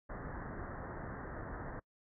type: low-pass noise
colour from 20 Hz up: pink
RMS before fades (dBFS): -44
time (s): 0.09-1.8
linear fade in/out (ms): 10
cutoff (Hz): 1900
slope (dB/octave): 96
effects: noise-tail reverb RT60 0.1 s tail -26 dB re dry